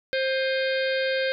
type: harmonic tone with a mistuned harmonic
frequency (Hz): 528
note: C5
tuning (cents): +16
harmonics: 1 / 3 / 4 / 5 / 6 / 7 / 8 / 9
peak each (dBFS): -24 / -29 / -35 / -36 / -37 / -37 / -39 / -40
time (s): 0.13-1.32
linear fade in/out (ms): 0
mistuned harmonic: 5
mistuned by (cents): -110
effects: none